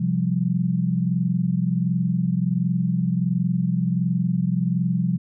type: chord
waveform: sine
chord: C suspended fourth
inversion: none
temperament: equal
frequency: 130.81 / 174.61 / 196 Hz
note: C3 / F3 / G3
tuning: 0 / 0 / 0 cents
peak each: -25 / -21 / -26 dBFS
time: 0-5.18 s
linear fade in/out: 10 ms
effects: none